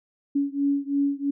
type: beating tone pair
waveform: sine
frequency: 280.3 / 283.3 Hz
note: C#4 / C#4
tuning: +19 / +38 cents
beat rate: 3 Hz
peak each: -24 / -25 dBFS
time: 0.35-1.31 s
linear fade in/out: 10 ms
effects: none